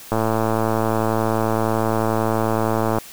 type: click train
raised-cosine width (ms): 1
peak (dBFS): -6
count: 319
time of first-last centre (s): 0.12-2.985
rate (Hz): 111
effects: white hiss -40 dBFS RMS until 3.12 s